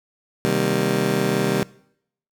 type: chord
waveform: 20% pulse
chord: C minor seventh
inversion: none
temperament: just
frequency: 130.81 / 156.98 / 196.22 / 235.5 Hz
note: C3 / Eb3 / G3 / Bb3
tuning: 0 / +16 / +2 / +18 cents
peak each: -20 / -21 / -18 / -23 dBFS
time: 0.45-1.63 s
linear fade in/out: 0 ms
effects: noise-tail reverb RT60 0.7 s tail -22 dB re dry